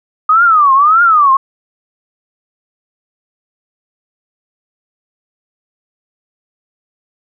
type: tone with vibrato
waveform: sine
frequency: 1225 Hz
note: D#6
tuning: 27 cents flat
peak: -5 dBFS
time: 0.29-1.37 s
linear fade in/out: 5 ms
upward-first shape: triangle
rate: 1.7 Hz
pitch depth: 270 cents each way
effects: none